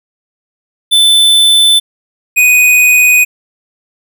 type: tone pair in turn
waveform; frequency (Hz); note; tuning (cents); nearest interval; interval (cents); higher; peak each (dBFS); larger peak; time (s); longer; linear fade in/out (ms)
square; 3520 / 2489; A7 / D#7; 0 / 0; tritone; 600; first; -5; neither; 0.91-1.8 / 2.36-3.25; neither; 20
effects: none